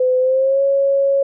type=tone with pitch glide; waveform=sine; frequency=509 to 551.9 Hz; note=C5 to C#5; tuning=-48 to -8 cents; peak=-12 dBFS; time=0-1.23 s; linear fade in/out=5 ms; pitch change=+140 cents; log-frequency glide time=0.19-0.62 s; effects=none